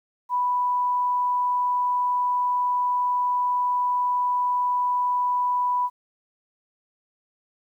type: tone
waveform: sine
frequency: 987.8 Hz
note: B5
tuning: in tune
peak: -20 dBFS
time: 0.29-5.9 s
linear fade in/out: 50 ms
effects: 10-bit